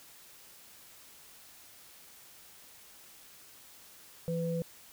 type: tone pair together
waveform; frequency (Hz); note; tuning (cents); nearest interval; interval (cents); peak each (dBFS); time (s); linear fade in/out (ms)
sine; 167.46 / 501; E3 / B4; +28 / +25; octave + perfect fifth; 1897; -32 / -34; 4.28-4.62; 0
effects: white hiss -55 dBFS RMS until 4.92 s